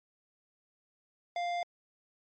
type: tone with tanh clipping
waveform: sine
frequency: 698.5 Hz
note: F5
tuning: in tune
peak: -33 dBFS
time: 1.36-1.63 s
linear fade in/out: 2 ms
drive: 16 dB
effects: low-pass 6000 Hz 12 dB/octave + MP3 32 kbps